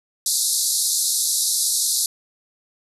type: band-pass noise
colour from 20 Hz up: white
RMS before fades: -21 dBFS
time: 0.26-2.06 s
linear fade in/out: 2 ms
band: 3800 to 12000 Hz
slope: 96 dB/octave
effects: none